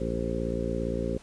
harmonic tone with a mistuned harmonic, 57.5 Hz, A#1, 23 cents flat, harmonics 1 / 2 / 3 / 4 / 5 / 6 / 7 / 8 / 9, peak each -34 / -38 / -35 / -35 / -38 / -38 / -35 / -39 / -35 dBFS, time 0-1.18 s, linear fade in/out 5 ms, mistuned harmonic 9, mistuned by +31 cents, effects pink hiss -54 dBFS RMS until 1.22 s + resampled to 22050 Hz

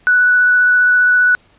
sine tone with vibrato, 1480 Hz, F#6, in tune, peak -8 dBFS, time 0.07-1.35 s, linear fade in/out 0 ms, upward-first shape sine, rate 15 Hz, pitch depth 9 cents each way, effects pink hiss -52 dBFS RMS until 1.58 s + resampled to 8000 Hz

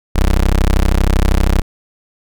25% pulse tone, 32.7 Hz, C1, in tune, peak -6 dBFS, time 0.15-1.62 s, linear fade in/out 10 ms, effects none

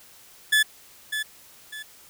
30% pulse tone with echo, 1726 Hz, A6, 34 cents flat, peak -14 dBFS, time 0.52-0.63 s, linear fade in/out 10 ms, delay 600 ms, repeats 2, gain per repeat -9 dB, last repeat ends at 1.83 s, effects white hiss -51 dBFS RMS until 2.09 s

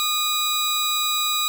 sawtooth tone pair together, 1226 / 3892 Hz, D#6 / B7, -26 / -26 cents, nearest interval octave + minor sixth, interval 2000 cents, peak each -21 / -19 dBFS, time 0-1.48 s, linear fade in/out 0 ms, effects none

